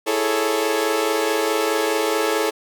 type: chord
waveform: sawtooth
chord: A major seventh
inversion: second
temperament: equal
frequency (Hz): 329.6 / 415.3 / 440 / 554.4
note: E4 / G#4 / A4 / C#5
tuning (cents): 0 / 0 / 0 / 0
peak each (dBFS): -22 / -21 / -18 / -22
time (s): 0.06-2.51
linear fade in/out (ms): 20
effects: none